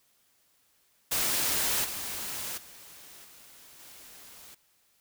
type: noise with level steps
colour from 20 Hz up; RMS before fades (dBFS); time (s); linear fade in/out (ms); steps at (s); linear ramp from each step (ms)
white; -28 / -36 / -50 / -53 / -50; 1.11-4.55; 10; 1.84 / 2.57 / 3.24 / 3.79; 10
effects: white hiss -68 dBFS RMS until 5 s